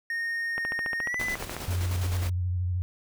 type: tone with pitch glide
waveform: triangle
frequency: 1847 to 2003 Hz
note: A#6 to B6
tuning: -16 to +24 cents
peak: -26 dBFS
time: 0.1-1.35 s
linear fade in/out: 2 ms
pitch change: +140 cents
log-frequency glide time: 1-1.18 s
type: click train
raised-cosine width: 0.5 ms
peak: -18 dBFS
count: 15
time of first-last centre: 0.58-1.566 s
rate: 14.2 Hz
type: noise with tremolo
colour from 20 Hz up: pink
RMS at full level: -36 dBFS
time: 1.19-2.3 s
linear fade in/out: 10 ms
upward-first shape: square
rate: 9.7 Hz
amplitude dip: 40%
type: tone with vibrato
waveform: sine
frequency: 89.8 Hz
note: F2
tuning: 49 cents sharp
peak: -25 dBFS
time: 1.68-2.82 s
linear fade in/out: 0 ms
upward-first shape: sine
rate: 13 Hz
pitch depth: 41 cents each way
effects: none